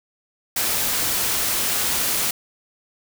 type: noise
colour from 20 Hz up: white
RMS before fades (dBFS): -22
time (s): 0.56-2.31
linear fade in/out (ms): 5
effects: none